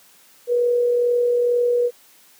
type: tone with amplitude modulation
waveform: sine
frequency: 483.8 Hz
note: B4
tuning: 36 cents flat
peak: -14 dBFS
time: 0.47-1.91 s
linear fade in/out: 50 ms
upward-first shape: sine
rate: 42.2 Hz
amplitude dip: 30%
effects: white hiss -52 dBFS RMS until 2.39 s + high-pass 150 Hz 12 dB/octave